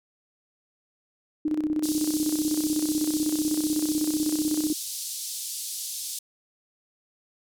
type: tone with tremolo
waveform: sine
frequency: 306 Hz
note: D#4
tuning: 29 cents flat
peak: -21 dBFS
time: 1.45-4.73 s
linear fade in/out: 5 ms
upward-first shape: square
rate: 16 Hz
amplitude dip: 60%
type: band-pass noise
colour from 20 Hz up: white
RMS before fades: -34 dBFS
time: 1.83-6.19 s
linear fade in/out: 5 ms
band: 3900 to 12000 Hz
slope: 24 dB/octave
effects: none